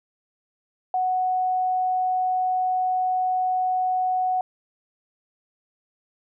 sine tone, 740 Hz, F#5, in tune, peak -20 dBFS, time 0.94-4.41 s, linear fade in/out 2 ms, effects none

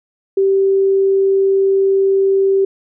sine tone, 389 Hz, G4, 13 cents flat, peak -10 dBFS, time 0.37-2.65 s, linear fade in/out 5 ms, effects none

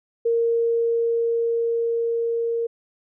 sine tone with level ramp, 463.8 Hz, A#4, 9 cents flat, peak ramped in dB -17 to -21 dBFS, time 0.25-2.67 s, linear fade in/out 10 ms, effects none

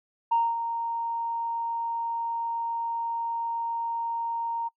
sine tone with ADSR envelope, 927 Hz, A#5, 10 cents flat, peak -18 dBFS, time 0.31-4.69 s, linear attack 12 ms, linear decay 230 ms, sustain -9 dB, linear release 18 ms, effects noise-tail reverb RT60 0.1 s tail -24 dB re dry + tanh soft clip ceiling -15 dBFS

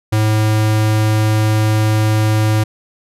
square tone, 108.1 Hz, A2, 30 cents flat, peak -12 dBFS, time 0.12-2.64 s, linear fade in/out 10 ms, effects resampled to 32000 Hz

